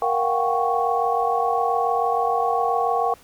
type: tone cluster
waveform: sine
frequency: 468.6 / 704 / 751 / 790 / 1107 Hz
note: A#4 / F5 / F#5 / G5 / C#6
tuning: +9 / +14 / +26 / +13 / -3 cents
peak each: -25 dBFS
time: 0.02-3.14 s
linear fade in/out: 2 ms
effects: pink hiss -51 dBFS RMS until 3.23 s

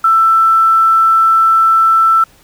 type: tone with quantisation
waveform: sine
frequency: 1330 Hz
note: E6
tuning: 15 cents sharp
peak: -6 dBFS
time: 0.04-2.24 s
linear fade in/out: 5 ms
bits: 6
effects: pink hiss -47 dBFS RMS until 2.43 s

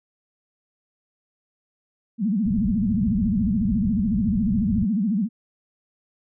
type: tone with vibrato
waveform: sine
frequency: 207.7 Hz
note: G#3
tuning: in tune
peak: -19 dBFS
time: 2.18-5.29 s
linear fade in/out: 50 ms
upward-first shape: sine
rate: 14 Hz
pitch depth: 210 cents each way
type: low-pass noise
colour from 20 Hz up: white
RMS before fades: -29 dBFS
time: 2.45-4.85 s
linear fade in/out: 2 ms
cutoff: 140 Hz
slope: 24 dB/octave
effects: none

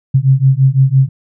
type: beating tone pair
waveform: sine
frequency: 130.9 / 136.8 Hz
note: C3 / C#3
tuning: +1 / -23 cents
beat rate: 5.9 Hz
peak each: -10 dBFS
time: 0.14-1.09 s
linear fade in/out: 10 ms
effects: none

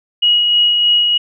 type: tone with tremolo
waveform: sine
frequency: 2900 Hz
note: F#7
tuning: 35 cents flat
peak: -8 dBFS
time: 0.22-1.18 s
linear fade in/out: 10 ms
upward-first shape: sine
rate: 3.2 Hz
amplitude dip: 30%
effects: none

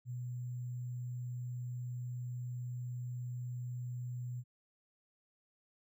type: tone with sample-and-hold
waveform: sine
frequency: 123.47 Hz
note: B2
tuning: in tune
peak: -38 dBFS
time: 0.05-4.44 s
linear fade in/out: 50 ms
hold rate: 7350 Hz
effects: none

